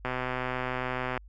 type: click train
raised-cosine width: 0.5 ms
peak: -16 dBFS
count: 144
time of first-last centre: 0.05-1.176 s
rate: 127 Hz
effects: added 50 Hz sine -47 dBFS peak until 1.28 s